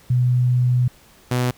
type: tone pair in turn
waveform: sine / sawtooth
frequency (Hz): 124.4 / 124.4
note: B2 / B2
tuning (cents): +13 / +13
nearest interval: unison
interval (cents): 0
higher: neither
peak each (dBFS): -14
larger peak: neither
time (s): 0.1-0.88 / 1.31-1.51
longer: first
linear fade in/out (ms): 5
effects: pink hiss -51 dBFS RMS until 1.57 s